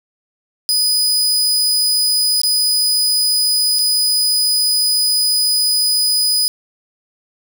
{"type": "tone with dropouts", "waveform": "sawtooth", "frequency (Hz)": 4977, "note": "D#8", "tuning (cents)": 0, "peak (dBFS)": -10, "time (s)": [0.69, 6.48], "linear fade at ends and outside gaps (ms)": 0, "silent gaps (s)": [[2.416, 2.434], [3.787, 3.791]], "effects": []}